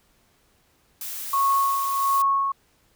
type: noise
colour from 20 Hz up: blue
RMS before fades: -33 dBFS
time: 1.01-2.22 s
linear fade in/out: 2 ms
type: tone with tremolo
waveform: sine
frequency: 1100 Hz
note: C#6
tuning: 14 cents flat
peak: -17 dBFS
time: 1.33-2.52 s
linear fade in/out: 5 ms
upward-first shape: sine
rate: 1.4 Hz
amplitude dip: 50%
effects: pink hiss -63 dBFS RMS until 2.95 s